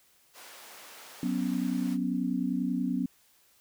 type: high-pass noise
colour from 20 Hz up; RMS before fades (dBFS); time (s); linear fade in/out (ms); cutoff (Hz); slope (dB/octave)
pink; -49; 0.33-1.98; 50; 590; 12
type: chord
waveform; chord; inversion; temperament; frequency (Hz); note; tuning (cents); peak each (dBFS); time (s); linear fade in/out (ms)
sine; F# suspended fourth; none; equal; 185 / 246.9 / 277.2; F#3 / B3 / C#4; 0 / 0 / 0; -32 / -30 / -32; 1.23-3.06; 2
effects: white hiss -64 dBFS RMS until 3.6 s